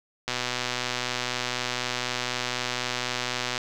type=click train; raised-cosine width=0.2 ms; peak=-10 dBFS; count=410; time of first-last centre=0.28-3.578 s; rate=124 Hz; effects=none